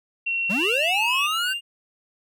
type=tone with pitch glide; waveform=sine; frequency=2729 to 2580 Hz; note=F7 to E7; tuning=-41 to -38 cents; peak=-22 dBFS; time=0.26-1.27 s; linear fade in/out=10 ms; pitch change=-97 cents; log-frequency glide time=0.74-1.04 s
type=linear sweep; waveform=square; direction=up; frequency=164.81 to 1568 Hz; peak=-25 dBFS; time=0.49-1.54 s; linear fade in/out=20 ms
type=tone with vibrato; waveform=triangle; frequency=2839 Hz; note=F7; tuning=28 cents sharp; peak=-24 dBFS; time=0.58-1.61 s; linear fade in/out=50 ms; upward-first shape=sine; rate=3.9 Hz; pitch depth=32 cents each way
effects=none